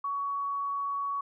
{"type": "tone", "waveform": "sine", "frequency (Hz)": 1123, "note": "C#6", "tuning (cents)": 22, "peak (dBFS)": -29, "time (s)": [0.04, 1.21], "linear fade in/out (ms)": 5, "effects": []}